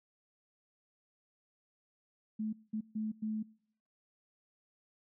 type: tone bursts at uneven times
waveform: sine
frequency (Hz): 216.5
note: A3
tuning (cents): -28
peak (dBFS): -33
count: 4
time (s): 2.39-2.53 / 2.73-2.81 / 2.95-3.12 / 3.22-3.43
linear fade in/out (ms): 10
effects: noise-tail reverb RT60 0.7 s tail -25 dB re dry